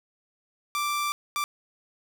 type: tone bursts at uneven times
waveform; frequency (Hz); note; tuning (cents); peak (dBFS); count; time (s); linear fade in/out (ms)
sawtooth; 1174.7; D6; 0; -22; 2; 0.75-1.12 / 1.36-1.44; 0
effects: none